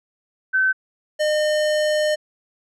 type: tone pair in turn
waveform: sine / square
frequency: 1532 / 608 Hz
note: G6 / D#5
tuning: -40 / -40 cents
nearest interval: octave + major third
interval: 1600 cents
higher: first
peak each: -15 / -18 dBFS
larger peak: first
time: 0.53-0.73 / 1.19-2.16 s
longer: second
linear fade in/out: 20 ms
effects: low-pass 8000 Hz 12 dB/octave